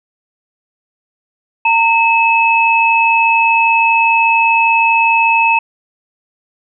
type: tone pair together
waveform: sine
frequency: 916 / 2591 Hz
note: A#5 / E7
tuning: -31 / -30 cents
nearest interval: octave + tritone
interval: 1801 cents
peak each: -11 dBFS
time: 1.65-5.59 s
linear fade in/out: 5 ms
effects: none